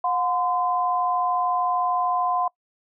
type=tone pair together; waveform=sine; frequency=721 / 1025.7 Hz; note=F#5 / C6; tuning=-45 / -35 cents; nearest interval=tritone; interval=610 cents; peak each=-23 dBFS; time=0.04-2.48 s; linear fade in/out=5 ms; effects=noise-tail reverb RT60 0.1 s tail -24 dB re dry